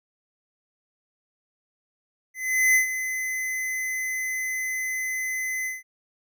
square tone with ADSR envelope, 2035 Hz, C7, 49 cents flat, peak -16 dBFS, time 2.34-5.83 s, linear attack 410 ms, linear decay 110 ms, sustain -11 dB, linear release 170 ms, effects none

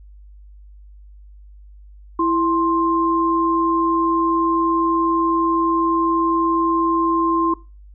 sine tone pair together, 331.4 / 1052 Hz, E4 / C6, +9 / +9 cents, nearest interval octave + minor sixth, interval 2000 cents, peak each -18 dBFS, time 2.19-7.54 s, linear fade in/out 5 ms, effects noise-tail reverb RT60 0.3 s tail -20 dB re dry + added 50 Hz sine -40 dBFS peak until 7.94 s

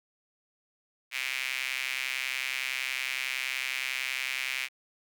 sawtooth tone with high-pass filter, 130.81 Hz, C3, in tune, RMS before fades -33 dBFS, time 1.11-4.69 s, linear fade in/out 50 ms, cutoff 2300 Hz, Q 4.1, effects none

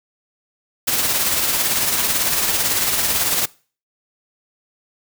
white noise with tremolo, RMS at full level -17 dBFS, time 0.87-3.46 s, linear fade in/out 10 ms, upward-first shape triangle, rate 18 Hz, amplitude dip 45%, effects noise-tail reverb RT60 0.4 s tail -23 dB re dry

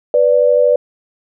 sine tone pair together, 493.9 / 586.8 Hz, B4 / D5, 0 / -2 cents, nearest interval minor third, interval 298 cents, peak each -11 dBFS, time 0.14-0.76 s, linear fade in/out 2 ms, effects none

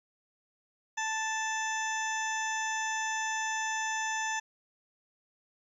harmonic tone, 880 Hz, A5, in tune, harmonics 1 / 2 / 3 / 4 / 6 / 7 / 8, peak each -34 / -34 / -41 / -44 / -49 / -40 / -44 dBFS, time 0.97-4.4 s, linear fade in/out 10 ms, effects 11-bit

